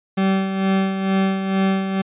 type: tone with tremolo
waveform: 40% pulse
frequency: 192.5 Hz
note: G3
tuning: 31 cents flat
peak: -14 dBFS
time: 0.17-2.02 s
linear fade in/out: 10 ms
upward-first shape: sine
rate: 2.2 Hz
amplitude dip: 55%
effects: resampled to 8000 Hz